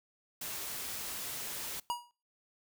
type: noise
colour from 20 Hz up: white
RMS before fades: -40 dBFS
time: 0.41-1.8 s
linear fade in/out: 5 ms
type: tone with exponential decay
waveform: square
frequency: 960 Hz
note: B5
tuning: 49 cents flat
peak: -29 dBFS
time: 1.9-2.11 s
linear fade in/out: 0 ms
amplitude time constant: 45 ms
effects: noise-tail reverb RT60 0.4 s tail -24 dB re dry